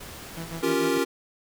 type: noise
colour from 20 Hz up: pink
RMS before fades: -41 dBFS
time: 0-0.63 s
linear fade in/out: 10 ms
type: tone with tremolo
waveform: sawtooth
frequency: 164.81 Hz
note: E3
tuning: in tune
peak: -28 dBFS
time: 0.37-0.98 s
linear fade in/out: 2 ms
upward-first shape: sine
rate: 6.8 Hz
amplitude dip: 85%
type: chord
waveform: square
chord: G half-diminished seventh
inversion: second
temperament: equal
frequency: 277.2 / 349.2 / 392 / 466.2 Hz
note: Db4 / F4 / G4 / Bb4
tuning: 0 / 0 / 0 / 0 cents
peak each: -28 / -28 / -29 / -28 dBFS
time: 0.62-1.05 s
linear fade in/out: 20 ms
effects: none